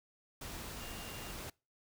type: tone in noise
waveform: sine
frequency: 2802 Hz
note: F7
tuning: 5 cents sharp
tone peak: -53 dBFS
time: 0.8-1.32 s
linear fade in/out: 5 ms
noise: pink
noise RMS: -45 dBFS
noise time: 0.41-1.5 s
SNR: -11 dB
effects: noise-tail reverb RT60 0.3 s tail -25 dB re dry